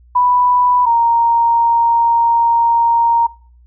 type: tone pair in turn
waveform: sine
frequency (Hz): 987.8 / 931.4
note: B5 / A#5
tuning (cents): 0 / -2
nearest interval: minor second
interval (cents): 102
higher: first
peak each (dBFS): -9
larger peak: neither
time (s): 0.15-0.86 / 0.86-3.27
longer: second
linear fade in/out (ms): 10
effects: noise-tail reverb RT60 0.5 s tail -23 dB re dry + added 60 Hz sine -43 dBFS peak until 3.66 s